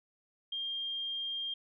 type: tone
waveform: sine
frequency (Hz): 3206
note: G7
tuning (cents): +38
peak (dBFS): -34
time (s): 0.52-1.54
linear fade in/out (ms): 5
effects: none